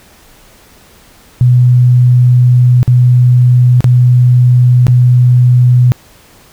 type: tone with dropouts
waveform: sine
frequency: 124 Hz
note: B2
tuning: 7 cents sharp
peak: -3 dBFS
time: 1.41-5.92 s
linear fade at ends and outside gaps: 0 ms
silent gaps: 2.83-2.878 / 3.806-3.843 / 4.868-4.882 s
effects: pink hiss -42 dBFS RMS until 6.52 s